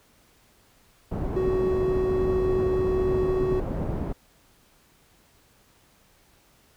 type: low-pass noise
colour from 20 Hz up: pink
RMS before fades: -29 dBFS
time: 1.11-4.13 s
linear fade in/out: 10 ms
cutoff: 590 Hz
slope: 12 dB/octave
type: tone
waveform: triangle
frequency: 372.8 Hz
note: F#4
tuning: 13 cents sharp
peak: -20 dBFS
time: 1.36-3.6 s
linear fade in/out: 5 ms
effects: pink hiss -60 dBFS RMS until 6.76 s